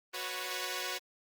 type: chord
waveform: 5% pulse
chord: F# suspended fourth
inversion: none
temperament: equal with one note detuned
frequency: 367 / 493.9 / 554.4 Hz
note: F#4 / B4 / C#5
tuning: -14 / 0 / 0 cents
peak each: -28 dBFS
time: 0.13-0.99 s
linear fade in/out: 20 ms
effects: Opus 24 kbps